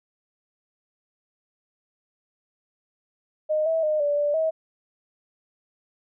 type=tone with pitch steps; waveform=sine; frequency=616 / 649 / 613 / 581 / 585 / 640 Hz; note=D#5 / E5 / D#5 / D5 / D5 / D#5; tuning=-17 / -27 / -26 / -19 / -7 / +49 cents; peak=-20 dBFS; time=3.49-4.51 s; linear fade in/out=20 ms; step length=170 ms; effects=none